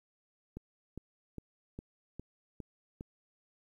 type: click train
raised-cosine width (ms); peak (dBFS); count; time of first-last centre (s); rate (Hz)
3; -29; 7; 0.57-3.009; 2.46
effects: 11-bit